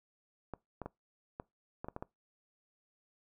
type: clicks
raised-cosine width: 1 ms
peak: -26 dBFS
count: 8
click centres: 0.537 / 0.817 / 0.86 / 1.399 / 1.845 / 1.885 / 1.964 / 2.025 s
effects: noise-tail reverb RT60 0.2 s tail -23 dB re dry